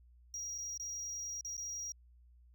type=tone with dropouts; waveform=triangle; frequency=5710 Hz; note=F8; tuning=37 cents sharp; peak=-38 dBFS; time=0.34-1.92 s; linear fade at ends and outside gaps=1 ms; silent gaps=0.58-0.584 / 0.776-0.798 / 1.41-1.448 / 1.568-1.578 s; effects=added 60 Hz sine -59 dBFS peak until 2.54 s